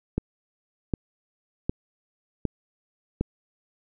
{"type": "click train", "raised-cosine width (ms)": 3, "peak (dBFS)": -11, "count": 5, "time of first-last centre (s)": [0.18, 3.21], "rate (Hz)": 1.32, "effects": []}